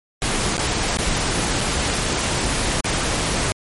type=noise with dropouts; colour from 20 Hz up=pink; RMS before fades=-21 dBFS; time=0.22-3.52 s; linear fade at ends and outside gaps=0 ms; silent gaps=0.569-0.579 / 0.971-0.987 / 1.607-1.611 / 2.806-2.844 s; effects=MP3 48 kbps